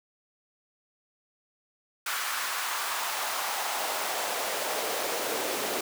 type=noise with high-pass filter sweep; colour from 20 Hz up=pink; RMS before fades=-31 dBFS; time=2.06-5.81 s; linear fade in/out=5 ms; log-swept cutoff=1300 to 400 Hz; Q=1.8; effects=none